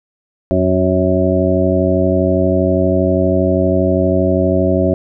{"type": "harmonic tone with a mistuned harmonic", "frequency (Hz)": 92.5, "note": "F#2", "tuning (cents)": 0, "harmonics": [1, 2, 3, 4, 6, 7], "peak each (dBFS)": [-18, -18, -18, -18, -18, -18], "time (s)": [0.51, 4.94], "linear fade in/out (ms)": 0, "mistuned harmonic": 1, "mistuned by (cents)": -100, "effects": []}